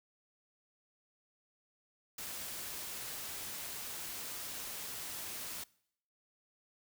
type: noise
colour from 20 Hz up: white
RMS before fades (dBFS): -43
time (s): 2.18-5.64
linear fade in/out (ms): 5
effects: noise-tail reverb RT60 0.7 s tail -23 dB re dry